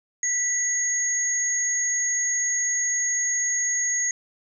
sine tone pair together, 1967 / 6616 Hz, B6 / G#8, -7 / -8 cents, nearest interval octave + major sixth, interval 2099 cents, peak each -29 / -22 dBFS, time 0.23-4.11 s, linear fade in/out 2 ms, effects none

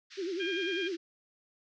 white band-pass noise, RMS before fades -50 dBFS, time 0.1-0.97 s, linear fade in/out 20 ms, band 1400 to 5600 Hz, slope 48 dB/octave
sine tone with vibrato, 362.4 Hz, F#4, 36 cents flat, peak -32 dBFS, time 0.17-0.97 s, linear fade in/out 20 ms, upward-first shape sine, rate 10 Hz, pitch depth 160 cents each way
harmonic tone, 804 Hz, G5, 44 cents sharp, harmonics 2 / 3 / 4, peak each -38 / -38 / -38 dBFS, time 0.39-0.89 s, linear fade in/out 20 ms
effects none

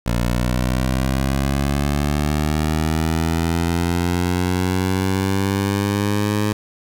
15% pulse linear sweep, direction up, 58.27 to 105.6 Hz, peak -11 dBFS, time 0.06-6.53 s, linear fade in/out 5 ms, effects 7-bit

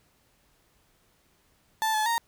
35% pulse tone with pitch steps, 880 / 861 / 929 Hz, A5 / A5 / A#5, 0 / -38 / -6 cents, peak -22 dBFS, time 1.82-2.18 s, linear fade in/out 0 ms, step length 120 ms, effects pink hiss -66 dBFS RMS until 2.27 s

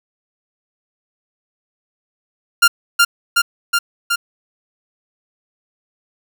sawtooth tone with echo, 1396.9 Hz, F6, in tune, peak -3 dBFS, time 2.62-2.68 s, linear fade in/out 10 ms, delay 370 ms, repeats 4, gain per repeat -2 dB, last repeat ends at 4.16 s, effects none

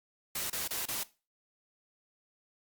white noise bursts, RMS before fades -35 dBFS, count 4, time 0.35-1.034 s, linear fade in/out 5 ms, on 150 ms, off 28 ms, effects noise-tail reverb RT60 0.3 s tail -18 dB re dry + Opus 48 kbps

